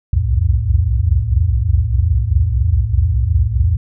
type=tone cluster; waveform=sine; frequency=61.3 / 66.2 / 82.3 / 85.4 / 109.6 Hz; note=B1 / C2 / E2 / F2 / A2; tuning=-12 / +21 / -2 / -38 / -6 cents; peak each=-18 dBFS; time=0.13-3.77 s; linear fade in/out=5 ms; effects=none